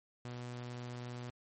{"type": "tone", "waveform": "sawtooth", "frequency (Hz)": 122.3, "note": "B2", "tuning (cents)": -16, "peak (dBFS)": -38, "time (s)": [0.25, 1.3], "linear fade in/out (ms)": 0, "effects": ["MP3 32 kbps"]}